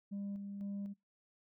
sine tone with tremolo, 200.2 Hz, G3, 37 cents sharp, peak -36 dBFS, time 0.11-0.94 s, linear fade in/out 20 ms, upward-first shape square, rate 2 Hz, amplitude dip 45%, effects noise-tail reverb RT60 0.2 s tail -25 dB re dry + tanh soft clip ceiling -37 dBFS

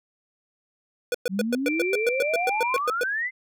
square tone bursts, 489.7 Hz, B4, 15 cents flat, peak -22 dBFS, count 15, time 1.12-3.035 s, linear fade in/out 2 ms, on 25 ms, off 110 ms
sine exponential sweep, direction up, 182.6 to 2093 Hz, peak -24 dBFS, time 1.29-3.31 s, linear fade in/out 50 ms
sine tone with pitch glide, 2352 to 2372 Hz, D7 to D7, +2 to +17 cents, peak -27 dBFS, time 1.66-2.78 s, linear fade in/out 0 ms, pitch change +15 cents, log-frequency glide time 2.2-2.6 s
effects none

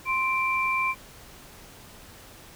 sine tone pair together, 1046 / 2350 Hz, C6 / D7, -1 / +1 cents, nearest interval octave + major second, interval 1402 cents, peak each -26 / -25 dBFS, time 0.05-0.95 s, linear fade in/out 50 ms, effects pink hiss -48 dBFS RMS until 2.55 s

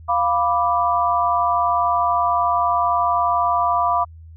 sine chord, B diminished, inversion second, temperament equal, 698.5 / 987.8 / 1174.7 Hz, F5 / B5 / D6, 0 / 0 / 0 cents, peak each -20 dBFS, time 0.08-4.05 s, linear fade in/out 20 ms, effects added 81 Hz sine -38 dBFS peak until 4.36 s

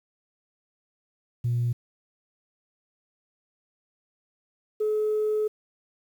sine tone pair in turn, 120 / 427.6 Hz, B2 / A4, -49 / -49 cents, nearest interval octave + minor seventh, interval 2200 cents, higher second, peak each -21 dBFS, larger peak neither, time 1.44-1.73 / 4.8-5.48 s, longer second, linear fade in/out 10 ms, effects tanh soft clip ceiling -19 dBFS + 9-bit

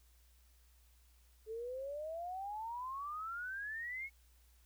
sine exponential sweep, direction up, 430.4 to 2217 Hz, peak -40 dBFS, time 1.46-4.1 s, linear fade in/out 50 ms, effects added 60 Hz sine -64 dBFS peak until 4.65 s + white hiss -72 dBFS RMS until 4.65 s

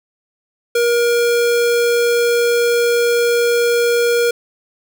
square tone, 474.5 Hz, A#4, 31 cents sharp, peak -13 dBFS, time 0.75-4.31 s, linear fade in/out 5 ms, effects none

